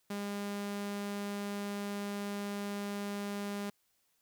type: tone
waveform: sawtooth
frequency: 202.7 Hz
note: G#3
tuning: 42 cents flat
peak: -32 dBFS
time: 0.1-3.7 s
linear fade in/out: 5 ms
effects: white hiss -75 dBFS RMS until 4.21 s